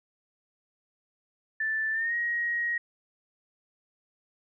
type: tone with pitch glide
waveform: sine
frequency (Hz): 1762 to 1888.5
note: A6 to A#6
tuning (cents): +2 to +22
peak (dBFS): -26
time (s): 1.6-2.78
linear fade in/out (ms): 5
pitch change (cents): +120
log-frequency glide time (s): 1.92-2.15
effects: none